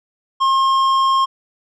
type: tone with tanh clipping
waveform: sine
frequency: 1070 Hz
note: C6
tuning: 38 cents sharp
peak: -14 dBFS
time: 0.4-1.26 s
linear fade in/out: 20 ms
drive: 10 dB
effects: none